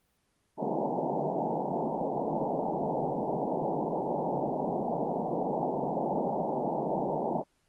white band-pass noise, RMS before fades -31 dBFS, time 0.57-7.44 s, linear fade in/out 50 ms, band 140 to 910 Hz, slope 96 dB/octave, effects pink hiss -73 dBFS RMS until 7.68 s + Opus 24 kbps

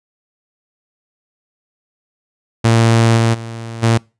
sawtooth tone with level steps, 114.5 Hz, A#2, 31 cents flat, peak -5 / -7 / -22 / -6 dBFS, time 2.64-3.98 s, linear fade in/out 10 ms, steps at 3.16 / 3.33 / 3.82 s, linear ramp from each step 20 ms, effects noise-tail reverb RT60 0.3 s tail -26 dB re dry + resampled to 22050 Hz

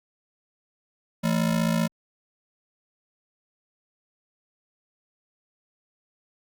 square ring-modulated tone, 196 Hz, G3, in tune, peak -19 dBFS, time 1.23-1.88 s, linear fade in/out 20 ms, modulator 27.7 Hz, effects Opus 48 kbps

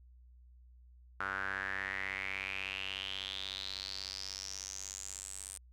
sawtooth tone with band-pass filter sweep, 96.4 Hz, G2, 28 cents flat, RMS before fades -41 dBFS, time 1.2-5.58 s, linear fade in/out 5 ms, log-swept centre 1400 to 8900 Hz, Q 6.5, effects added 61 Hz sine -56 dBFS peak until 5.72 s

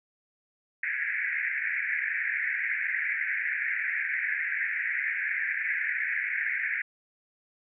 pink band-pass noise, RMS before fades -30 dBFS, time 0.83-6.82 s, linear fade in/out 5 ms, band 1600 to 2300 Hz, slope 96 dB/octave, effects none

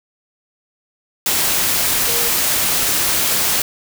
sine tone in noise, 469.9 Hz, A#4, 14 cents sharp, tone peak -26 dBFS, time 2.07-2.29 s, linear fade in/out 2 ms, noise white, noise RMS -17 dBFS, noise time 1.26-3.62 s, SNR -12 dB, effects none

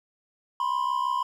triangle tone pair together, 985 / 1051.1 Hz, B5 / C6, -5 / +8 cents, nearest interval minor second, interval 113 cents, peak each -25 dBFS, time 0.6-1.23 s, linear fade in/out 2 ms, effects none

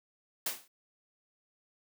white noise with exponential decay, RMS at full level -29 dBFS, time 0.46-0.68 s, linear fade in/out 5 ms, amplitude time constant 47 ms, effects high-pass 200 Hz 12 dB/octave

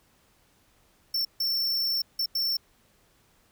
square tone bursts at uneven times, 5410 Hz, E8, 44 cents sharp, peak -25 dBFS, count 4, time 1.14-1.25 / 1.4-2.02 / 2.19-2.26 / 2.35-2.57 s, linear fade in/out 5 ms, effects pink hiss -64 dBFS RMS until 3.51 s

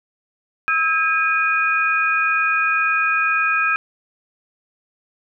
sine tone cluster, 1296 / 1618 / 2468 Hz, E6 / G#6 / D#7, -30 / -46 / -15 cents, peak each -20 dBFS, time 0.68-3.76 s, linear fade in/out 0 ms, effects none

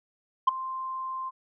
sine tone with ADSR envelope, 1046.5 Hz, C6, in tune, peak -12 dBFS, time 0.47-1.31 s, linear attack 11 ms, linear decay 15 ms, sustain -19 dB, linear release 30 ms, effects tanh soft clip ceiling -14 dBFS

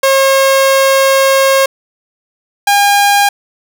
sawtooth tone pair in turn, 540 / 809.1 Hz, C#5 / G#5, -45 / -45 cents, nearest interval perfect fifth, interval 700 cents, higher second, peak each -3 dBFS, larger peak neither, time 0.03-1.66 / 2.67-3.29 s, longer first, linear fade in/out 5 ms, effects none

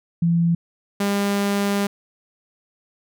sine / sawtooth tone pair in turn, 169.1 / 201.1 Hz, E3 / G3, +44 / +44 cents, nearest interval minor third, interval 300 cents, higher second, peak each -15 dBFS, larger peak neither, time 0.22-0.55 / 1-1.87 s, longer second, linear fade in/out 5 ms, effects none

